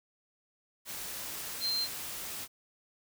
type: tone in noise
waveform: sine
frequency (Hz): 4149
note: C8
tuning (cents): -15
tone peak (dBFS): -29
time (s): 1.6-1.88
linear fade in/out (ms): 50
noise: white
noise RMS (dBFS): -40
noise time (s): 0.85-2.48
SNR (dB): +8
effects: none